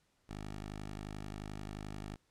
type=tone; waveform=10% pulse; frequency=51.4 Hz; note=G#1; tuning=17 cents flat; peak=-34 dBFS; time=0.29-2.16 s; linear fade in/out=5 ms; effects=pink hiss -75 dBFS RMS until 2.3 s + low-pass 10000 Hz 12 dB/octave